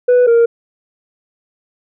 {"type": "tone pair in turn", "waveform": "sine", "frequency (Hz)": [493.9, 466.2], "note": ["B4", "A#4"], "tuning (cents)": [0, 0], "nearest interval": "minor second", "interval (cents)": 100, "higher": "first", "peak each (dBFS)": -4, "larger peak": "neither", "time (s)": [[0.08, 0.27], [0.27, 0.46]], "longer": "neither", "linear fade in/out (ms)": 10, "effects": ["tanh soft clip ceiling -6 dBFS"]}